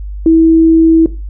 sine tone, 325.2 Hz, E4, 23 cents flat, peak -3 dBFS, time 0.26-1.06 s, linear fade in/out 2 ms, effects noise-tail reverb RT60 0.3 s tail -17 dB re dry + added 50 Hz sine -20 dBFS peak until 1.29 s

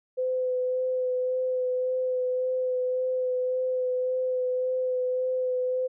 sine tone with vibrato, 508 Hz, B4, 49 cents sharp, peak -24 dBFS, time 0.17-5.88 s, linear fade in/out 20 ms, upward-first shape sine, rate 1.8 Hz, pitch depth 14 cents each way, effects none

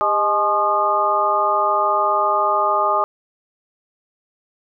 sine tone cluster, 403 / 620 / 847 / 1068 / 1222 Hz, G4 / D#5 / G#5 / C6 / D#6, +48 / -6 / +34 / +35 / -32 cents, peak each -27 / -22 / -21 / -24 / -18 dBFS, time 0.01-3.04 s, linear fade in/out 0 ms, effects none

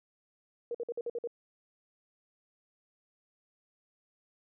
sine tone bursts, 473.1 Hz, A#4, 26 cents sharp, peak -32 dBFS, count 7, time 0.71-1.274 s, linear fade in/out 2 ms, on 36 ms, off 52 ms, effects none

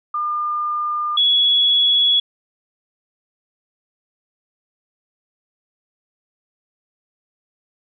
sine tone pair in turn, 1205 / 3371 Hz, D6 / G#7, +44 / +25 cents, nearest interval octave + tritone, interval 1781 cents, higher second, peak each -19 / -12 dBFS, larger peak second, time 0.14-1.17 / 1.17-2.2 s, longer neither, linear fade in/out 5 ms, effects none

